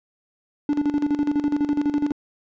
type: tone with tremolo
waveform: triangle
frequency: 291.8 Hz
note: D4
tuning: 11 cents flat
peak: -15 dBFS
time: 0.69-2.12 s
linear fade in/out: 2 ms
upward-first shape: square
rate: 12 Hz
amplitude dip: 70%
effects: resampled to 16000 Hz